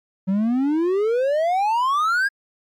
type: exponential sweep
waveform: triangle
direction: up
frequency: 185 to 1661.2 Hz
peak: -15 dBFS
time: 0.27-2.29 s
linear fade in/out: 20 ms
effects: MP3 96 kbps